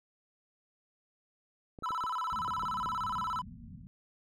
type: clicks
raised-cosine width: 2 ms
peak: -33 dBFS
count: 7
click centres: 1.788 / 1.824 / 1.907 / 2.04 / 2.482 / 2.634 / 2.86 s
type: tone with vibrato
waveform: triangle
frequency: 1148 Hz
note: D6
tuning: 40 cents flat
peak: -30 dBFS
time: 1.83-3.42 s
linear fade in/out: 10 ms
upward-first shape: square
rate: 17 Hz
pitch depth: 240 cents each way
type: low-pass noise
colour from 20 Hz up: white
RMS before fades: -48 dBFS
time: 2.32-3.87 s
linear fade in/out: 0 ms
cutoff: 240 Hz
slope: 96 dB/octave
effects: none